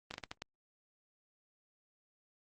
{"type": "slowing click train", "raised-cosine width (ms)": 0.2, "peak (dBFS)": -23, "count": 6, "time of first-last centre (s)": [0.11, 0.42], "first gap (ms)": 30, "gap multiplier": 1.37, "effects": ["Opus 24 kbps"]}